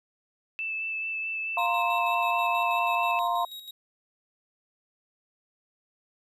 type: tone with vibrato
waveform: sine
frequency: 2637 Hz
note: E7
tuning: in tune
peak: -29 dBFS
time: 0.59-3.19 s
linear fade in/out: 0 ms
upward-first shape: sine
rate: 4.6 Hz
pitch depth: 13 cents each way
type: chord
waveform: sine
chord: F suspended fourth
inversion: none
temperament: equal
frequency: 698.5 / 932.3 / 1046.5 Hz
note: F5 / Bb5 / C6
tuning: 0 / 0 / 0 cents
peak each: -28 / -29 / -28 dBFS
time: 1.57-3.45 s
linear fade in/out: 2 ms
type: tone with tremolo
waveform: 45% pulse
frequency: 3800 Hz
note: A#7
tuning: 33 cents sharp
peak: -38 dBFS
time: 1.58-3.71 s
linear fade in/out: 5 ms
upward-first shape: square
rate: 6.2 Hz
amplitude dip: 55%
effects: none